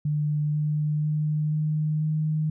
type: tone with pitch steps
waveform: sine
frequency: 149.5 / 150.8 / 152.11 / 153.44 / 154.77 Hz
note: D3 / D3 / D#3 / D#3 / D#3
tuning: +31 / +46 / -39 / -24 / -9 cents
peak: -22 dBFS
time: 0.05-2.5 s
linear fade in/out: 5 ms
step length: 490 ms
effects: none